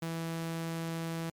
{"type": "tone", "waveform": "sawtooth", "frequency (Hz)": 164.81, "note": "E3", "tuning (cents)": 0, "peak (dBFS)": -30, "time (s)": [0.02, 1.3], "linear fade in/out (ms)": 5, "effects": ["MP3 96 kbps"]}